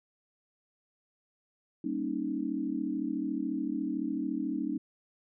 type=chord; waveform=sine; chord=Eb dominant seventh; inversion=first; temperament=equal; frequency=196 / 233.1 / 277.2 / 311.1 Hz; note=G3 / Bb3 / Db4 / Eb4; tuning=0 / 0 / 0 / 0 cents; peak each=-39 / -37 / -34 / -34 dBFS; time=1.84-4.78 s; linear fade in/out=5 ms; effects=none